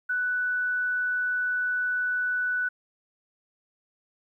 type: tone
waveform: sine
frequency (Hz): 1487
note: F#6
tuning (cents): +8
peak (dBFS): -24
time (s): 0.09-2.69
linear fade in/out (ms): 10
effects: 11-bit